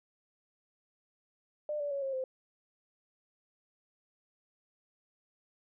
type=tone with pitch steps; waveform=sine; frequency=599 / 578.3 / 558.2 / 538.9 / 520.3 Hz; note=D5 / D5 / C#5 / C#5 / C5; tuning=+34 / -27 / +12 / -49 / -10 cents; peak=-32 dBFS; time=1.69-2.24 s; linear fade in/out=2 ms; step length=110 ms; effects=none